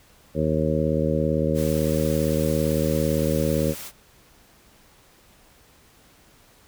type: harmonic tone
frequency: 77.78 Hz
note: D#2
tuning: in tune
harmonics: 1 / 2 / 3 / 4 / 5 / 6 / 7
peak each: -29 / -25 / -27 / -29 / -31 / -28 / -26 dBFS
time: 0.34-3.75 s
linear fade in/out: 50 ms
type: noise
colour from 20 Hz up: white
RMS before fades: -37 dBFS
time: 1.54-3.92 s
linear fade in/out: 50 ms
effects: pink hiss -55 dBFS RMS until 6.67 s